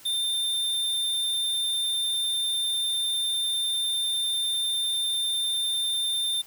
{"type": "tone", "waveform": "square", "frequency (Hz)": 3595, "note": "A7", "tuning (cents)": 36, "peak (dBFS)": -25, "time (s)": [0.05, 6.42], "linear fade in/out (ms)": 10, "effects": ["white hiss -50 dBFS RMS until 6.46 s"]}